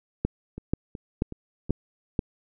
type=two click trains; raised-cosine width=3 ms; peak=-23 / -10 dBFS; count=4 / 5; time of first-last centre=0.58-1.695 / 0.25-2.192 s; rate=2.69 / 2.06 Hz; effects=none